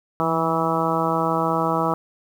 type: harmonic tone with a mistuned harmonic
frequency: 163 Hz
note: E3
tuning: 19 cents flat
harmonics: 1 / 2 / 3 / 4 / 5 / 6 / 7 / 8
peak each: -27 / -27 / -27 / -27 / -27 / -27 / -27 / -27 dBFS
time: 0.2-1.94 s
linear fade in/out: 0 ms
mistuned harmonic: 1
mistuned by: +48 cents
effects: 8-bit